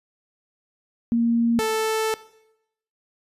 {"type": "tone pair in turn", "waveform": ["sine", "sawtooth"], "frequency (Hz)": [233.1, 440], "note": ["A#3", "A4"], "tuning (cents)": [0, 0], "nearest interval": "major seventh", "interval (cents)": 1100, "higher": "second", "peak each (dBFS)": -17, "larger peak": "neither", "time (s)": [[1.12, 1.59], [1.59, 2.14]], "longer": "second", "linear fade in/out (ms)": 0, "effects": ["noise-tail reverb RT60 0.8 s tail -18 dB re dry", "resampled to 32000 Hz"]}